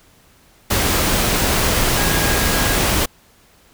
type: tone in noise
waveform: sine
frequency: 1638 Hz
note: G#6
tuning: 24 cents flat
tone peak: -26 dBFS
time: 1.97-2.76 s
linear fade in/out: 10 ms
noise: pink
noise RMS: -17 dBFS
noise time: 0.7-3.06 s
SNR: -12 dB
effects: pink hiss -52 dBFS RMS until 3.73 s

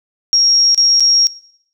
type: tone with dropouts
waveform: sine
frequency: 5588 Hz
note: F8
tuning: in tune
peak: -8 dBFS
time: 0.33-1.27 s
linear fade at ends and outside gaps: 0 ms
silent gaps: 0.746-0.777 / 0.998-1.005 s
effects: noise-tail reverb RT60 0.7 s tail -20 dB re dry

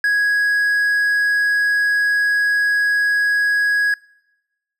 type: tone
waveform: triangle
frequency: 1661.2 Hz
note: G#6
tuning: in tune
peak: -12 dBFS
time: 0.04-3.94 s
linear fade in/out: 2 ms
effects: noise-tail reverb RT60 1.0 s tail -25 dB re dry

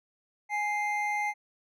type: tone pair together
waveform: triangle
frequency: 832.3 / 2093 Hz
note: G#5 / C7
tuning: +4 / 0 cents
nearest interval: octave + major third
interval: 1596 cents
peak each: -28 / -29 dBFS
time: 0.49-1.34 s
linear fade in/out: 50 ms
effects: none

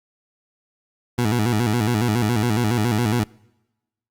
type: tone with vibrato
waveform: 20% pulse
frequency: 113.3 Hz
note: A#2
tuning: 49 cents flat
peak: -13 dBFS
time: 1.18-3.24 s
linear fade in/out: 5 ms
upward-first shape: square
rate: 7.2 Hz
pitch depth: 120 cents each way
effects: noise-tail reverb RT60 1.0 s tail -26 dB re dry + Opus 48 kbps

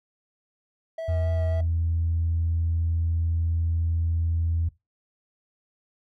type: tone with vibrato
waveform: triangle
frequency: 649 Hz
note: E5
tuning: 27 cents flat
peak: -27 dBFS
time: 0.98-1.61 s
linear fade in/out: 5 ms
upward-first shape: sine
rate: 3.7 Hz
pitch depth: 15 cents each way
type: tone with pitch glide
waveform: sine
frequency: 84.3 to 83 Hz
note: E2 to E2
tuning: +39 to +12 cents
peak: -21 dBFS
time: 1.08-4.69 s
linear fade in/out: 10 ms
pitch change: -27 cents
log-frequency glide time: 1.43-1.6 s
effects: noise-tail reverb RT60 0.2 s tail -19 dB re dry + tanh soft clip ceiling -17 dBFS

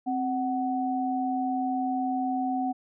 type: tone pair together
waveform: sine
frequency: 261.9 / 746 Hz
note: C4 / F#5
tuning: +2 / +14 cents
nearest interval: octave + tritone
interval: 1812 cents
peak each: -28 dBFS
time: 0.06-2.73 s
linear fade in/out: 20 ms
effects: none

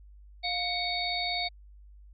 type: harmonic tone with a mistuned harmonic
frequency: 744 Hz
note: F#5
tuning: 9 cents sharp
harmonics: 1 / 3 / 5 / 6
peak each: -34 / -34 / -34 / -34 dBFS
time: 0.43-1.49 s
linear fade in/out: 20 ms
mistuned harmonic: 1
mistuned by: -90 cents
effects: added 50 Hz sine -49 dBFS peak until 2.13 s

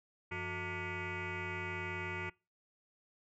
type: tone with frequency modulation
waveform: sine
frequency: 1171 Hz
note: D6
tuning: 5 cents flat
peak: -36 dBFS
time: 0.31-2.3 s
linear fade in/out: 10 ms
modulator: 269 Hz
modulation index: 4.9
effects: noise-tail reverb RT60 0.3 s tail -25 dB re dry + tanh soft clip ceiling -33 dBFS

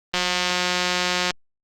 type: click train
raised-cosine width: 0.2 ms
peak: -4 dBFS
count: 211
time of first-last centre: 0.14-1.307 s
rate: 180 Hz
effects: Opus 24 kbps

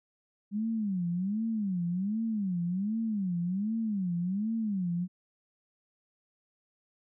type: tone with vibrato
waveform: sine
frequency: 197.5 Hz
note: G3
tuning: 13 cents sharp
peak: -28 dBFS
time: 0.51-5.08 s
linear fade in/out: 50 ms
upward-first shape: sine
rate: 1.3 Hz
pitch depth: 240 cents each way
effects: none

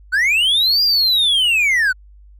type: linear two-way sweep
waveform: triangle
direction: up then down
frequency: 1442 to 4879 to 1442 Hz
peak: -11 dBFS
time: 0.12-1.93 s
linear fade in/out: 20 ms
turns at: 0.83 s
effects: added 50 Hz sine -41 dBFS peak until 2.39 s

